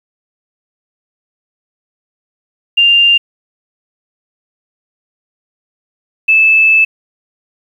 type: tone pair in turn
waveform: sine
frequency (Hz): 2794 / 2623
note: F7 / E7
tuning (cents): 0 / -9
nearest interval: minor second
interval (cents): 109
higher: first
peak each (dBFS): -5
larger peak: neither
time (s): 2.77-3.18 / 6.28-6.85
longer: second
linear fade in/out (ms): 10
effects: 7-bit

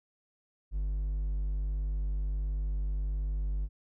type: tone with hard clipping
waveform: triangle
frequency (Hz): 49.3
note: G1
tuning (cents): +11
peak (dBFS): -30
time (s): 0.71-3.69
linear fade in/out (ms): 50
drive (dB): 6
effects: none

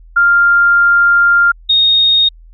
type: tone pair in turn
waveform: sine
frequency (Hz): 1396.9 / 3717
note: F6 / A#7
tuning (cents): 0 / -6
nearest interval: octave + perfect fourth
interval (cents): 1694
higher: second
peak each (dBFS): -6 / -7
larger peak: first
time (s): 0.16-1.52 / 1.69-2.29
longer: first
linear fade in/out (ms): 10
effects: added 41 Hz sine -36 dBFS peak until 2.53 s

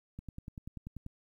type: click train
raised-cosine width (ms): 5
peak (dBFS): -30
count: 10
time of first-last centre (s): 0.19-1.064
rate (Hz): 10.3
effects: 11-bit

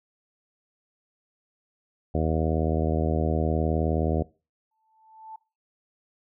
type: harmonic tone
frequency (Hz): 79.3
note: D#2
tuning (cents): +33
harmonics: 1 / 2 / 3 / 4 / 5 / 6 / 7 / 8 / 9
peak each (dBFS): -26 / -29 / -31 / -32 / -33 / -34 / -34 / -35 / -36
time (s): 2.14-4.23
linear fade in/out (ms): 10
type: tone with exponential growth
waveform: sine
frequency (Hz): 880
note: A5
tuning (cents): 0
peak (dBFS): -36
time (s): 4.71-5.36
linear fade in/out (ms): 5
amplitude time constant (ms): 140
effects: noise-tail reverb RT60 0.3 s tail -20 dB re dry

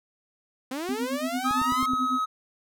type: linear sweep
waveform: sawtooth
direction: up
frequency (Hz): 248.5 to 1079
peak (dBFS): -26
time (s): 0.71-1.86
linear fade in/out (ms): 5
type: tone with tremolo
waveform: sine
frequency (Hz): 256.7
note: C4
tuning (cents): -33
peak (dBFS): -25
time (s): 0.89-2.19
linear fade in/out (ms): 0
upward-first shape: sine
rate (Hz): 9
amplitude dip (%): 95
type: tone with pitch glide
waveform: triangle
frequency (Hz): 1265 to 1273.8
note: D#6 to D#6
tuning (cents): +28 to +40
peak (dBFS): -22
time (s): 1.44-2.26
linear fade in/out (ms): 20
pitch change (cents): +12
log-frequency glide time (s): 1.69-1.83
type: click train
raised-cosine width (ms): 3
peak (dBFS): -25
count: 5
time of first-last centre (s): 1.51-1.935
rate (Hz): 9.42
effects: none

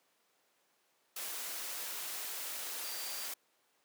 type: tone in noise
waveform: sine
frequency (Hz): 4699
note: D8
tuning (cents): 0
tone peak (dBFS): -47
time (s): 2.84-3.26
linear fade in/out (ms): 5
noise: white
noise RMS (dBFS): -41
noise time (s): 1.16-3.34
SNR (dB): -9
effects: pink hiss -73 dBFS RMS until 3.84 s + high-pass 400 Hz 12 dB/octave

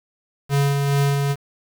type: tone with tremolo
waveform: square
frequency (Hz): 140.8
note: C#3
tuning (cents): +27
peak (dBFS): -16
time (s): 0.49-1.36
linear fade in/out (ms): 50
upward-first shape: sine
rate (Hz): 2.4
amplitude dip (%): 35
effects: 7-bit

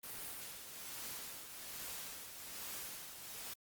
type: noise with tremolo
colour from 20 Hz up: white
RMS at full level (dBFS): -45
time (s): 0.03-3.54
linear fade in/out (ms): 10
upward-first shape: triangle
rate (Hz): 1.2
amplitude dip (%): 55
effects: Opus 32 kbps

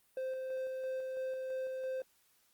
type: tone with tremolo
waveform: triangle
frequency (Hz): 521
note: C5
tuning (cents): -7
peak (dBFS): -33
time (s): 0.17-2.02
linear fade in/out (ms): 2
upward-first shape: square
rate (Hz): 3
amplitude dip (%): 25
effects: white hiss -71 dBFS RMS until 2.53 s + Opus 32 kbps

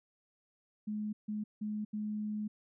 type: tone bursts at uneven times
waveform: sine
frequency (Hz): 211.6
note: G#3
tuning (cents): +33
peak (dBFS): -34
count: 4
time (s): 0.87-1.13 / 1.28-1.44 / 1.61-1.85 / 1.93-2.48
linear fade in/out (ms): 10
effects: none

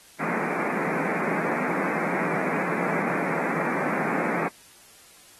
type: band-pass noise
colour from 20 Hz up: pink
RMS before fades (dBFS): -28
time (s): 0.19-4.49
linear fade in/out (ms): 20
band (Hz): 160 to 2400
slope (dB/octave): 96
effects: white hiss -52 dBFS RMS until 5.39 s + AAC 32 kbps

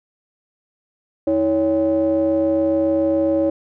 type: ring-modulated tone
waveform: triangle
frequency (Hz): 118.4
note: A#2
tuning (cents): +27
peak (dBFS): -10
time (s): 1.27-3.5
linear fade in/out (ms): 5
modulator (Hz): 440
effects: none

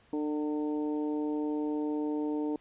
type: harmonic tone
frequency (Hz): 150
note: D3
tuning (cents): +37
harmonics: 2 / 3 / 4 / 5 / 6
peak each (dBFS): -30 / -36 / -46 / -48 / -44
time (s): 0.13-2.56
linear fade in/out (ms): 2
effects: pink hiss -63 dBFS RMS until 2.6 s + resampled to 8000 Hz

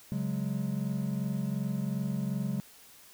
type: chord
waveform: triangle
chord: C# suspended fourth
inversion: none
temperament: equal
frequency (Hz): 138.59 / 185 / 207.7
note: C#3 / F#3 / G#3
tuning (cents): 0 / 0 / 0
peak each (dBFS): -32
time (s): 0.12-2.6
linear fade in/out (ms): 0
effects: white hiss -55 dBFS RMS until 3.13 s

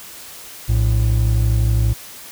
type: tone pair together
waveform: triangle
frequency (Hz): 58.74 / 111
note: A#1 / A2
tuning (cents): +14 / +16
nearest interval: major seventh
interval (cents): 1102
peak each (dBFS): -14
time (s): 0.68-1.94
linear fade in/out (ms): 20
effects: white hiss -37 dBFS RMS until 2.31 s

